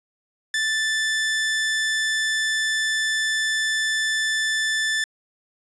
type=tone; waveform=sawtooth; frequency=1760 Hz; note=A6; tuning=in tune; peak=-17 dBFS; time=0.54-5.04 s; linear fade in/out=2 ms; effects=resampled to 22050 Hz + 9-bit